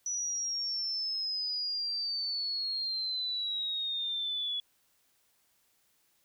sine exponential sweep, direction down, 5920 to 3386 Hz, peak -31 dBFS, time 0.06-4.6 s, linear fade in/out 2 ms, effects white hiss -71 dBFS RMS until 6.24 s

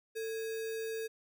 sine tone with sample-and-hold, 446.5 Hz, A4, 25 cents sharp, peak -35 dBFS, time 0.15-1.08 s, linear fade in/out 20 ms, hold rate 2100 Hz, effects none

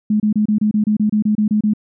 sine tone bursts, 212 Hz, G#3, 36 cents sharp, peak -12 dBFS, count 13, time 0.1-1.736 s, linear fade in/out 5 ms, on 100 ms, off 28 ms, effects none

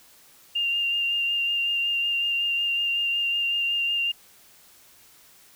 sine tone with vibrato, 2794 Hz, F7, in tune, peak -22 dBFS, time 0.55-4.12 s, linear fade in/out 10 ms, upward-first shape sine, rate 5.4 Hz, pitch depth 17 cents each way, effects white hiss -54 dBFS RMS until 5.55 s

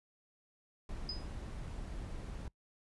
brown noise, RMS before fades -43 dBFS, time 0.89-2.48 s, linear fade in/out 2 ms
sine tone with exponential decay, 5000 Hz, D#8, 8 cents sharp, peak -34 dBFS, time 1.09-1.28 s, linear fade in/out 2 ms, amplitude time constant 41 ms
effects noise-tail reverb RT60 0.1 s tail -23 dB re dry + resampled to 24000 Hz

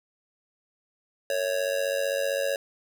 square tone with amplitude modulation, 554.4 Hz, C#5, in tune, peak -22 dBFS, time 1.3-2.56 s, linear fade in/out 2 ms, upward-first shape sine, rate 95.5 Hz, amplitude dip 80%, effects none

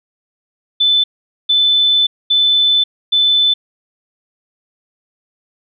sine tone bursts at uneven times, 3514 Hz, A7, 3 cents flat, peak -9 dBFS, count 4, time 0.8-1.04 / 1.49-2.07 / 2.3-2.84 / 3.12-3.54 s, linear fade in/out 10 ms, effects none

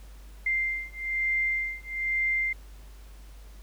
sine beating tone pair, 2093 / 2094.1 Hz, C7 / C7, 0 / +1 cents, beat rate 1.1 Hz, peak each -29 dBFS, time 0.46-2.53 s, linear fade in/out 5 ms, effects added 50 Hz sine -44 dBFS peak until 3.62 s + pink hiss -57 dBFS RMS until 3.62 s

